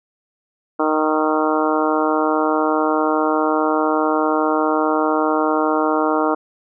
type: harmonic tone with a mistuned harmonic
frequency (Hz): 155.2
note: D#3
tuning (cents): -4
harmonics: 2 / 3 / 4 / 5 / 6 / 7 / 8 / 9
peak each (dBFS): -20 / -22 / -23 / -24 / -25 / -25 / -26 / -27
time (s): 0.79-6.35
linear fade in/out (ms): 10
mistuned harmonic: 9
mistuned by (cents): -28
effects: none